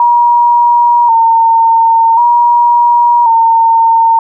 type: tone with vibrato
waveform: sine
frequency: 932.3 Hz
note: A#5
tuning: in tune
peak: -4 dBFS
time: 0-4.19 s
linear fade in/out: 2 ms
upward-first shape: square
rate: 0.46 Hz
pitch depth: 40 cents each way
effects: none